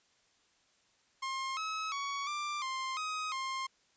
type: tone with pitch steps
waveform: sawtooth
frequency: 1065 / 1285 / 1121 / 1183 / 1052 / 1259 / 1060 Hz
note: C6 / E6 / C#6 / D6 / C6 / D#6 / C6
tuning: +30 / -45 / +19 / +12 / +9 / +20 / +22 cents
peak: -31 dBFS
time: 1.22-3.67 s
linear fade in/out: 10 ms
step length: 350 ms
effects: white hiss -70 dBFS RMS until 3.96 s + resampled to 16000 Hz